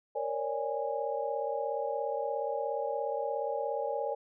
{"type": "tone cluster", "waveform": "sine", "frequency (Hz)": [464.9, 549, 586, 824], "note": ["A#4", "C#5", "D5", "G#5"], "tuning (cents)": [-5, -17, -4, -14], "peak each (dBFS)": [-36, -36, -36, -36], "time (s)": [0.15, 4.15], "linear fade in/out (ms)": 10, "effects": []}